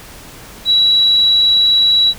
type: tone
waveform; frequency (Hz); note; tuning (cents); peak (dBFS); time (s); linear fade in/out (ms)
sine; 3908; B7; -19; -8; 0.65-2.14; 50
effects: pink hiss -36 dBFS RMS until 2.18 s